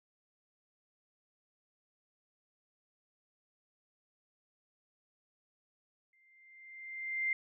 sine tone with exponential growth, 2093 Hz, C7, in tune, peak -28 dBFS, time 6.13-7.33 s, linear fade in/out 2 ms, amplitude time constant 260 ms, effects none

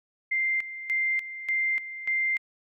sine tone with tremolo, 2093 Hz, C7, in tune, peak -23 dBFS, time 0.31-2.38 s, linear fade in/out 10 ms, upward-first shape square, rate 1.7 Hz, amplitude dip 75%, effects none

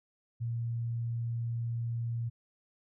sine tone, 116.9 Hz, A#2, 5 cents sharp, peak -31 dBFS, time 0.4-2.3 s, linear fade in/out 20 ms, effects none

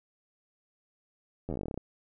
slowing click train, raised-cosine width 2 ms, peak -22 dBFS, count 15, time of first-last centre 1.49-1.776 s, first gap 11 ms, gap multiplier 1.09, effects none

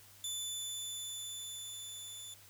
20% pulse tone with level ramp, 3502 Hz, A7, 9 cents flat, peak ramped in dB -31 to -40 dBFS, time 0.24-2.34 s, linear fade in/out 2 ms, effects added 99 Hz sine -65 dBFS peak until 2.49 s + white hiss -59 dBFS RMS until 2.49 s

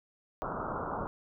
white low-pass noise, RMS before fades -36 dBFS, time 0.42-1.07 s, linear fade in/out 0 ms, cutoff 1400 Hz, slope 96 dB/octave, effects none

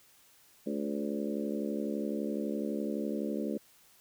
harmonic tone with a mistuned harmonic, 71.9 Hz, D2, 36 cents flat, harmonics 3 / 4 / 5 / 6 / 7 / 8, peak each -35 / -37 / -39 / -41 / -42 / -43 dBFS, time 0.66-3.58 s, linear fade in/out 10 ms, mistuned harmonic 7, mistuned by +24 cents, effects white hiss -62 dBFS RMS until 4 s

